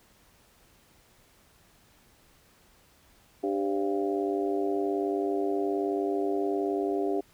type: harmonic tone with a mistuned harmonic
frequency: 98.8 Hz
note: G2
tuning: 14 cents sharp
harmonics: 3 / 4 / 5 / 6 / 7 / 8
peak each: -31 / -28 / -40 / -41 / -34 / -46 dBFS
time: 3.43-7.21 s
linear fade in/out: 10 ms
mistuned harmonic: 5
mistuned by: +93 cents
effects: pink hiss -61 dBFS RMS until 7.33 s